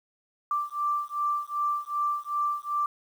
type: beating tone pair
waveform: sine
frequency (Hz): 1174.7 / 1177.3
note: D6 / D6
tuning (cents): 0 / +4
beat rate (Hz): 2.6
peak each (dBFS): -29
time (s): 0.51-2.86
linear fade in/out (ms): 2
effects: 9-bit